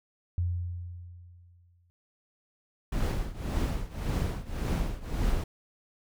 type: tone with exponential decay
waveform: sine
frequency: 87.7 Hz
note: F2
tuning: 8 cents sharp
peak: -24 dBFS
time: 0.38-1.9 s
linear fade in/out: 0 ms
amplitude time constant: 330 ms
type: noise with tremolo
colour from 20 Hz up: brown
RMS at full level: -26 dBFS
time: 2.92-5.44 s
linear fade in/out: 5 ms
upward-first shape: triangle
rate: 1.8 Hz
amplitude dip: 90%
effects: none